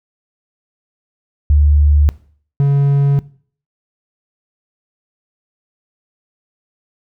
sine / triangle tone pair in turn, 73.42 / 140.61 Hz, D2 / C#3, 0 / +25 cents, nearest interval major seventh, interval 1125 cents, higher second, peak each -7 dBFS, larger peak neither, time 1.5-2.09 / 2.6-3.19 s, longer neither, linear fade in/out 0 ms, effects noise-tail reverb RT60 0.5 s tail -20 dB re dry

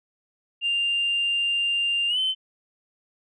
sine tone with pitch glide, 2794 to 3065 Hz, F7 to G7, 0 to -40 cents, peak -20 dBFS, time 0.61-2.35 s, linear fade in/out 50 ms, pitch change +160 cents, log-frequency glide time 2.08-2.19 s, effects tanh soft clip ceiling -17 dBFS

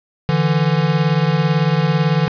square beating tone pair, 148.1 / 166.1 Hz, D3 / E3, +15 / +13 cents, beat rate 18 Hz, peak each -17 dBFS, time 0.29-2.28 s, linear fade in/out 0 ms, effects resampled to 11025 Hz + 8-bit

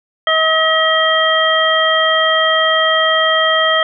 harmonic tone, 638 Hz, D#5, 43 cents sharp, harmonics 1 / 2 / 3 / 5, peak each -16 / -16 / -16 / -16 dBFS, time 0.27-3.83 s, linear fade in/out 2 ms, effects none

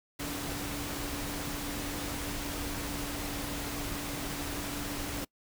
sine tone in noise, 288.1 Hz, D4, 33 cents flat, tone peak -40 dBFS, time 0.19-5.25 s, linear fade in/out 10 ms, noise pink, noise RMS -37 dBFS, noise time 0.19-5.25 s, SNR -6 dB, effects noise-tail reverb RT60 0.1 s tail -25 dB re dry

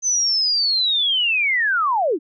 sine linear sweep, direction down, 6200 to 261.6 Hz, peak -16 dBFS, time 0.02-2.19 s, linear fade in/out 50 ms, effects none

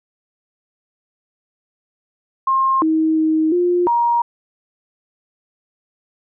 sine tone with pitch steps, 1065 / 317.3 / 315.3 / 353.5 / 945 Hz, C6 / D#4 / D#4 / F4 / A#5, +30 / +34 / +23 / +21 / +23 cents, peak -13 dBFS, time 2.47-4.22 s, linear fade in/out 5 ms, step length 350 ms, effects none

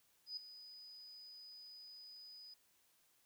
sine tone with ADSR envelope, 4978 Hz, D#8, in tune, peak -40 dBFS, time 0.26-2.54 s, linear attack 110 ms, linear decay 4 ms, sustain -13 dB, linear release 4 ms, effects white hiss -74 dBFS RMS until 3.25 s

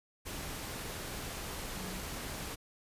sine tone in noise, 185 Hz, F#3, in tune, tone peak -44 dBFS, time 1.75-2 s, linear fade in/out 20 ms, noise pink, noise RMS -41 dBFS, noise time 0.25-2.56 s, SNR -6 dB, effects resampled to 32000 Hz

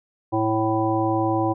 harmonic tone, 110 Hz, A2, in tune, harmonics 1 / 3 / 5 / 7 / 9, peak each -27 / -22 / -28 / -25 / -28 dBFS, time 0.32-1.54 s, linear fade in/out 20 ms, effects none

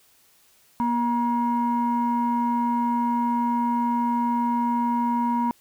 sine tone pair together, 238.9 / 952 Hz, A#3 / A#5, +43 / +36 cents, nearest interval 2 octaves, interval 2393 cents, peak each -22 / -22 dBFS, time 0.8-5.51 s, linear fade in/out 0 ms, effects tanh soft clip ceiling -15 dBFS + white hiss -59 dBFS RMS until 5.6 s

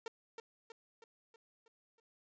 sawtooth tone with echo, 456.2 Hz, A#4, 37 cents flat, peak -36 dBFS, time 0.06-0.08 s, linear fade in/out 2 ms, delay 320 ms, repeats 6, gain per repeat -5 dB, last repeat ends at 2 s, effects resampled to 16000 Hz

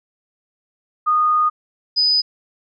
sine tone pair in turn, 1232 / 4987 Hz, D#6 / D#8, -17 / +3 cents, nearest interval 2 octaves, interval 2420 cents, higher second, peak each -13 dBFS, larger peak neither, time 1.06-1.5 / 1.96-2.22 s, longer first, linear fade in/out 20 ms, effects none

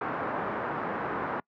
white low-pass noise, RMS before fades -32 dBFS, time 0.01-1.4 s, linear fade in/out 2 ms, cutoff 1400 Hz, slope 24 dB/octave, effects noise-tail reverb RT60 0.1 s tail -26 dB re dry + high-pass 150 Hz 12 dB/octave

